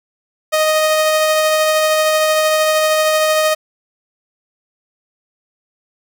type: tone with tremolo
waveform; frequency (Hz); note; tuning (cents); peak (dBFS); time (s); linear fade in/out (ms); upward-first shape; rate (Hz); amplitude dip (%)
sawtooth; 622.3; D#5; 0; -7; 0.52-3.55; 20; triangle; 13; 25
effects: none